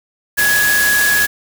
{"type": "tone in noise", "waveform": "sine", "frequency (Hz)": 1675, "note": "G#6", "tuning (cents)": 14, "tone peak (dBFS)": -12, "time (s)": [0.37, 1.27], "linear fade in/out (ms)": 20, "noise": "white", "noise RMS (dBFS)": -18, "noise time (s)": [0.37, 1.27], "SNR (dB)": 3, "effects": []}